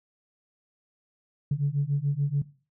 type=beating tone pair; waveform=sine; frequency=139.1 / 146 Hz; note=C#3 / D3; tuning=+6 / -10 cents; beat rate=6.9 Hz; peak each=-26 / -25 dBFS; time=1.51-2.42 s; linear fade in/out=5 ms; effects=noise-tail reverb RT60 0.4 s tail -19 dB re dry + tanh soft clip ceiling -17 dBFS